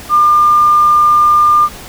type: tone with tanh clipping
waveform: triangle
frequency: 1200 Hz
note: D6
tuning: 37 cents sharp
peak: -5 dBFS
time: 0.09-1.69 s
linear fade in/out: 50 ms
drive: 3 dB
effects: pink hiss -31 dBFS RMS until 1.88 s